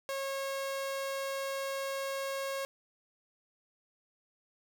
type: tone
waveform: sawtooth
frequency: 545 Hz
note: C#5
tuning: 29 cents flat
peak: -30 dBFS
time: 0.09-2.65 s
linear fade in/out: 0 ms
effects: none